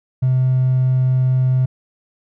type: tone with hard clipping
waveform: triangle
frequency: 128.9 Hz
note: C3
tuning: 26 cents flat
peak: -13 dBFS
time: 0.22-1.66 s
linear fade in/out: 10 ms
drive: 4 dB
effects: none